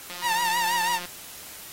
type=click train; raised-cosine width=0.2 ms; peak=-20 dBFS; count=170; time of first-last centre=0.1-1.055 s; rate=177 Hz
type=tone with vibrato; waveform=sawtooth; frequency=922 Hz; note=A#5; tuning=19 cents flat; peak=-19 dBFS; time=0.21-1 s; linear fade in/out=50 ms; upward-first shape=triangle; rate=6.1 Hz; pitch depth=100 cents each way
effects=white hiss -42 dBFS RMS until 1.72 s + AAC 48 kbps